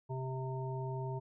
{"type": "harmonic tone", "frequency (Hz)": 130.81, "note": "C3", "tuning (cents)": 0, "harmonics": [1, 3, 5, 7], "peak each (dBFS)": [-37, -43, -48, -45], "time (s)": [0.09, 1.2], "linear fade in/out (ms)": 20, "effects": []}